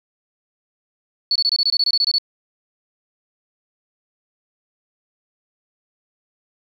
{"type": "tone bursts", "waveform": "sine", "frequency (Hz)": 4435, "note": "C#8", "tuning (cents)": 0, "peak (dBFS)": -14, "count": 13, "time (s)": [1.31, 2.184], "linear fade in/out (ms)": 2, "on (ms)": 46, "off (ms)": 23, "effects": ["8-bit"]}